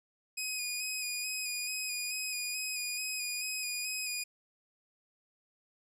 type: tone with vibrato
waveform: 15% pulse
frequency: 2489 Hz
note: D#7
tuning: in tune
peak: -27 dBFS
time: 0.37-4.24 s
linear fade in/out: 10 ms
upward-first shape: square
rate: 2.3 Hz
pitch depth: 25 cents each way
effects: none